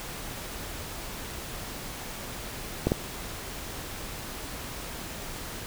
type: clicks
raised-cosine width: 2 ms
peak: -9 / -9 dBFS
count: 2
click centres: 2.87 / 2.919 s
effects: pink hiss -38 dBFS RMS until 5.66 s